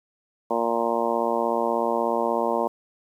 harmonic tone, 116.54 Hz, A#2, in tune, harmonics 2 / 3 / 4 / 5 / 6 / 7 / 8 / 9, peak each -31 / -30 / -28 / -27 / -30 / -32 / -28 / -32 dBFS, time 0.5-2.68 s, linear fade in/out 10 ms, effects 9-bit

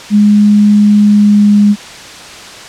sine tone with pitch glide, 207.7 to 205.9 Hz, G#3 to G#3, 0 to -15 cents, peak -3 dBFS, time 0.1-1.76 s, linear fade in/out 50 ms, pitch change -15 cents, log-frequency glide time 0.98-1.63 s, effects white hiss -29 dBFS RMS until 2.68 s + low-pass 6000 Hz 12 dB/octave

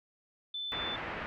sine tone, 3520 Hz, A7, in tune, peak -35 dBFS, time 0.54-0.96 s, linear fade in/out 5 ms
white low-pass noise, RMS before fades -39 dBFS, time 0.72-1.26 s, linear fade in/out 0 ms, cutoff 2200 Hz, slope 24 dB/octave
effects none

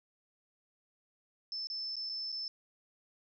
sine tone with dropouts, 5274 Hz, E8, in tune, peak -36 dBFS, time 1.52-2.48 s, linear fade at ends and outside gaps 1 ms, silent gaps 1.671-1.7 / 1.957-1.966 / 2.092-2.096 / 2.319-2.325 s, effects none

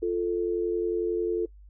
sine tone pair together, 349.1 / 440.2 Hz, F4 / A4, -1 / +1 cents, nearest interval major third, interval 402 cents, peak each -27 dBFS, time 0.02-1.46 s, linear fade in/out 10 ms, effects noise-tail reverb RT60 0.1 s tail -22 dB re dry + added 50 Hz sine -47 dBFS peak until 1.69 s

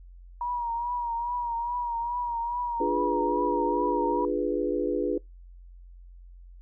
sine tone with vibrato, 952 Hz, A#5, 36 cents sharp, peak -27 dBFS, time 0.41-4.25 s, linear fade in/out 2 ms, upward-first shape triangle, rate 2.4 Hz, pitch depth 55 cents each way
sine chord, D diminished seventh, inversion none, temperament equal with one note detuned, 295.2 / 349.2 / 415.3 / 493.9 Hz, D4 / F4 / Ab4 / Cb5, +9 / 0 / 0 / 0 cents, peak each -30 dBFS, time 2.8-5.18 s, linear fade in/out 5 ms
effects noise-tail reverb RT60 0.2 s tail -26 dB re dry + added 44 Hz sine -45 dBFS peak until 6.61 s

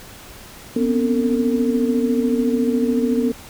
sine tone cluster, 244.2 / 258.2 / 278.4 / 452.6 Hz, B3 / C4 / C#4 / A4, -19 / -23 / +8 / +49 cents, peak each -18 / -24 / -25 / -22 dBFS, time 0.76-3.32 s, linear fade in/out 5 ms, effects pink hiss -40 dBFS RMS until 3.49 s

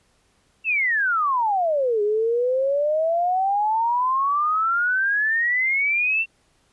sine exponential two-way sweep, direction down then up, 2723 to 408.9 to 2723 Hz, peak -18 dBFS, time 0.64-6.26 s, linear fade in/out 50 ms, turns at 2.02 s, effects pink hiss -63 dBFS RMS until 6.72 s + resampled to 24000 Hz

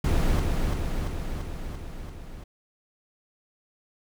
brown noise with echo, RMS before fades -22 dBFS, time 0.04-0.4 s, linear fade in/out 5 ms, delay 340 ms, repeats 6, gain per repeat -3 dB, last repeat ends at 2.44 s, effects none

